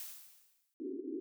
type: noise with exponential decay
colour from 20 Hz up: blue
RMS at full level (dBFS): -43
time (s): 0-0.74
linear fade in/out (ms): 0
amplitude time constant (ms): 160
type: band-pass noise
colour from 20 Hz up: pink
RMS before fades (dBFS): -41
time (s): 0.8-1.2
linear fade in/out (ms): 0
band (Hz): 260 to 410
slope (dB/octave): 96
effects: none